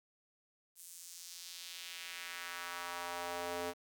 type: tone with high-pass filter sweep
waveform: square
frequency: 87.31 Hz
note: F2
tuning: in tune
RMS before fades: -44 dBFS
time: 0.75-3.74 s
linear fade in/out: 50 ms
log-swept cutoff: 9300 to 430 Hz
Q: 1.4
effects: 10-bit